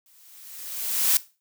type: noise with exponential growth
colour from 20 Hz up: blue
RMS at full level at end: -18 dBFS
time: 0.06-1.17 s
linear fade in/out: 1 ms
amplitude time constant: 240 ms
effects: noise-tail reverb RT60 0.3 s tail -17 dB re dry